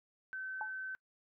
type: tone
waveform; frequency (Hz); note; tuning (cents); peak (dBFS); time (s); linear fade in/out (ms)
sine; 1533; G6; -39; -39; 0.33-0.95; 0
type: tone with exponential decay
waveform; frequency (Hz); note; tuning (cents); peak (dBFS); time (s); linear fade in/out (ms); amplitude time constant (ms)
sine; 862; A5; -36; -34; 0.61-0.73; 1; 24
effects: noise-tail reverb RT60 0.1 s tail -25 dB re dry